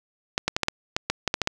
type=clicks; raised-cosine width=0.2 ms; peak=-5 dBFS; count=11; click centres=0.379 / 0.48 / 0.565 / 0.633 / 0.684 / 0.965 / 1.1 / 1.277 / 1.341 / 1.417 / 1.474 s; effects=none